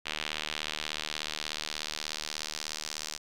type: tone with band-pass filter sweep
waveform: sawtooth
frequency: 76.6 Hz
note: D#2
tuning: 27 cents flat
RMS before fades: -37 dBFS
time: 0.05-3.18 s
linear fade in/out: 20 ms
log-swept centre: 3000 to 5600 Hz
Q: 1.7
effects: none